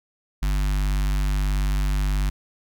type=tone with notch filter; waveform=square; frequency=49.23 Hz; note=G1; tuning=8 cents sharp; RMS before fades=-22 dBFS; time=0.42-2.3 s; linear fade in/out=10 ms; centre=480 Hz; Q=0.56; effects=none